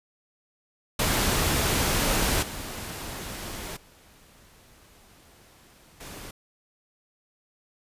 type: noise with level steps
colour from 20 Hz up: pink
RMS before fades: -24 / -36 / -55 / -41 dBFS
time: 0.99-6.31 s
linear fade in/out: 5 ms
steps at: 2.42 / 3.76 / 6 s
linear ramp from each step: 10 ms
effects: resampled to 32000 Hz